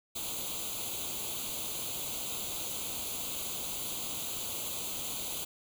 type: noise with comb filter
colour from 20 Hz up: white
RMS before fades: -37 dBFS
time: 0.15-5.45 s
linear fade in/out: 10 ms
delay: 0.28 ms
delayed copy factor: +0.85
effects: none